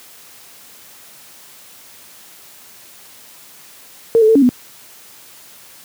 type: tone with pitch steps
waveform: sine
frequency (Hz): 457.4 / 434.5 / 447 / 279.8 / 248.4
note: A#4 / A4 / A4 / C#4 / B3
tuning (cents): -33 / -22 / +27 / +16 / +10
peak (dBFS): -7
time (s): 4.15-4.49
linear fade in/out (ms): 0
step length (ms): 68
effects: white hiss -42 dBFS RMS until 5.84 s + high-pass 100 Hz 12 dB/octave